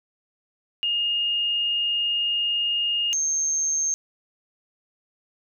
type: tone pair in turn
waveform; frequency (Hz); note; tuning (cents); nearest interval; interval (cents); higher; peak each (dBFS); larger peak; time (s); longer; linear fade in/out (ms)
sine; 2841 / 6378; F7 / G8; +29 / +29; octave + major second; 1400; second; -21; neither; 0.83-3.13 / 3.13-3.94; first; 0
effects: none